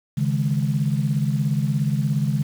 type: chord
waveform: sine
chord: C# suspended second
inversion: none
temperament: equal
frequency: 138.59 / 155.56 / 207.7 Hz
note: C#3 / D#3 / G#3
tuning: 0 / 0 / 0 cents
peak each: -21 / -23 / -25 dBFS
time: 0.17-2.43 s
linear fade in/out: 10 ms
effects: tanh soft clip ceiling -9 dBFS + 7-bit